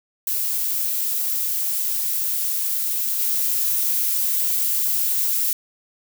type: noise with level steps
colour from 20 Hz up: violet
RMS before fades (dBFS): -23 / -21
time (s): 0.27-5.53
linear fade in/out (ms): 2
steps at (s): 3.18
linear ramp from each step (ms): 20
effects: none